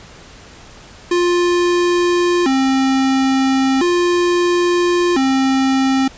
square tone with vibrato, 305.8 Hz, D#4, 30 cents flat, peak -13 dBFS, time 1.11-6.08 s, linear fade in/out 5 ms, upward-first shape square, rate 0.37 Hz, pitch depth 240 cents each way, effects pink hiss -40 dBFS RMS until 6.17 s + resampled to 16000 Hz

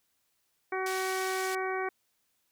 harmonic tone, 377.1 Hz, F#4, 33 cents sharp, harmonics 1 / 2 / 3 / 4 / 5 / 6, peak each -33 / -36 / -38 / -39 / -40 / -41 dBFS, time 0.72-1.89 s, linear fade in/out 5 ms
pink band-pass noise, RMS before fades -41 dBFS, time 0.86-1.55 s, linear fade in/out 2 ms, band 3400 to 10000 Hz, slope 12 dB/octave
effects white hiss -75 dBFS RMS until 2.51 s

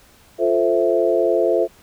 sine chord, F major seventh, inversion none, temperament equal, 349.2 / 440 / 523.3 / 659.3 Hz, F4 / A4 / C5 / E5, 0 / 0 / 0 / 0 cents, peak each -20 dBFS, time 0.38-1.68 s, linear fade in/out 50 ms, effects pink hiss -51 dBFS RMS until 1.82 s

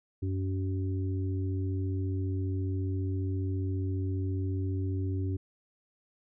harmonic tone, 94.7 Hz, F#2, 41 cents sharp, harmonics 1 / 3 / 4, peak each -29 / -37 / -41 dBFS, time 0.22-5.37 s, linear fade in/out 10 ms, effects none

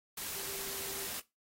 sine tone in noise, 392 Hz, G4, in tune, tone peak -50 dBFS, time 0.36-1.07 s, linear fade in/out 5 ms, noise white, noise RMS -40 dBFS, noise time 0.17-1.2 s, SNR -13 dB, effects noise-tail reverb RT60 0.2 s tail -17 dB re dry + AAC 48 kbps

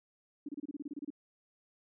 sine tone bursts, 289.9 Hz, D4, 22 cents flat, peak -37 dBFS, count 12, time 0.46-1.104 s, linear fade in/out 5 ms, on 28 ms, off 28 ms, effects none

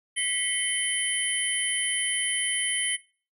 sine tone cluster, 1976 / 2182 / 3069 / 9780 Hz, B6 / C#7 / G7 / D#9, 0 / -28 / -37 / -31 cents, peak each -31 / -33 / -29 / -27 dBFS, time 0.16-2.97 s, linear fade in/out 20 ms, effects noise-tail reverb RT60 0.4 s tail -21 dB re dry + tanh soft clip ceiling -16 dBFS

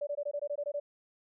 sine tone bursts, 580 Hz, D5, 22 cents flat, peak -31 dBFS, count 10, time 0.01-0.8 s, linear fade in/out 10 ms, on 61 ms, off 20 ms, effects none

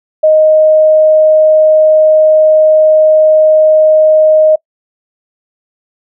sine tone, 622.3 Hz, D#5, in tune, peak -3 dBFS, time 0.23-4.56 s, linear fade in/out 10 ms, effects noise-tail reverb RT60 0.1 s tail -24 dB re dry

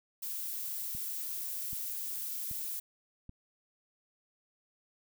violet noise, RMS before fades -38 dBFS, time 0.22-2.8 s, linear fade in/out 10 ms
click train, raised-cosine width 5 ms, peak -34 dBFS, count 4, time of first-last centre 0.95-3.294 s, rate 1.28 Hz
effects none

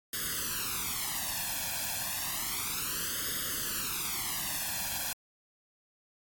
white noise with flanger, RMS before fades -34 dBFS, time 0.13-5.13 s, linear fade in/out 2 ms, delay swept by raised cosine 0.6 to 1.21 ms, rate 0.31 Hz, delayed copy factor +0.95, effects AAC 64 kbps

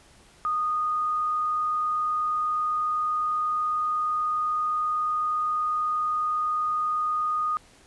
sine tone, 1234 Hz, D#6, 15 cents flat, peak -23 dBFS, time 0.45-7.57 s, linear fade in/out 0 ms, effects pink hiss -55 dBFS RMS until 7.86 s + resampled to 24000 Hz

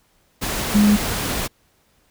sine tone in noise, 207.7 Hz, G#3, in tune, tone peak -11 dBFS, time 0.74-0.97 s, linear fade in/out 20 ms, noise pink, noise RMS -24 dBFS, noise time 0.41-1.48 s, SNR +10 dB, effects pink hiss -61 dBFS RMS until 2.1 s

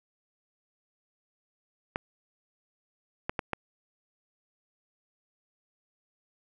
clicks, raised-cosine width 0.5 ms, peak -14 dBFS, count 4, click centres 1.959 / 3.295 / 3.392 / 3.533 s, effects none

